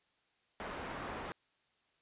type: low-pass noise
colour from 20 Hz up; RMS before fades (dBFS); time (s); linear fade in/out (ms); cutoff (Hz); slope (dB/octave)
white; -43; 0.6-1.32; 0; 1300; 12
effects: white hiss -75 dBFS RMS until 2.01 s + resampled to 8000 Hz